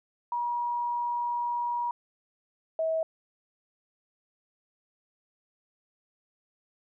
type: tone pair in turn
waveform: sine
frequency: 958 / 644.4 Hz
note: A#5 / E5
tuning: +47 / -39 cents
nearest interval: perfect fifth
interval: 686 cents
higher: first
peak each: -27 / -25 dBFS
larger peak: second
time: 0.32-1.91 / 2.79-3.03 s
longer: first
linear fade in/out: 2 ms
effects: none